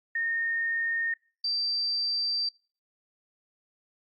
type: tone pair in turn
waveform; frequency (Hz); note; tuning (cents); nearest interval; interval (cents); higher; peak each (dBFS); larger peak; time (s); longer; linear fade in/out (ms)
sine; 1837 / 4683; A#6 / D8; -26 / -6; octave + major third; 1620; second; -26; neither; 0.15-1.14 / 1.44-2.49; second; 5
effects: noise-tail reverb RT60 0.4 s tail -25 dB re dry + Opus 48 kbps